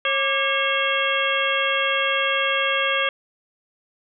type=harmonic tone with a mistuned harmonic; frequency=544 Hz; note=C#5; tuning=33 cents flat; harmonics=1 / 2 / 3 / 4 / 5 / 6; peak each=-26 / -26 / -26 / -26 / -26 / -26 dBFS; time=0.05-3.09 s; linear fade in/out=2 ms; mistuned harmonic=2; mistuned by=+130 cents; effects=none